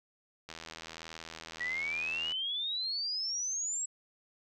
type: click train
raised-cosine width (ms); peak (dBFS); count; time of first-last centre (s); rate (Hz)
0.2; -26; 150; 0.49-2.32; 81.4
type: exponential sweep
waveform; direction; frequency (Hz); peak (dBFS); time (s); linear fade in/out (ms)
sine; up; 1912 to 7750; -32; 1.6-3.86; 10
effects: none